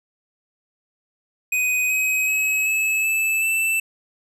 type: tone with pitch steps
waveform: square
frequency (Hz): 2500 / 2531 / 2561 / 2593 / 2624 / 2656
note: D#7 / D#7 / D#7 / E7 / E7 / E7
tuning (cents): +8 / +29 / +49 / -29 / -9 / +12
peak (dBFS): -19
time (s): 1.52-3.8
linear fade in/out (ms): 5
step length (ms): 380
effects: none